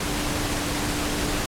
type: tone in noise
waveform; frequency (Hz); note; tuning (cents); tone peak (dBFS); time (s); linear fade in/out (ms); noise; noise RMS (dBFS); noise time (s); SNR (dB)
sine; 293.7; D4; 0; -31; 0.05-1.39; 5; pink; -27; 0-1.46; -7
effects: low-pass 11000 Hz 12 dB/octave + AAC 64 kbps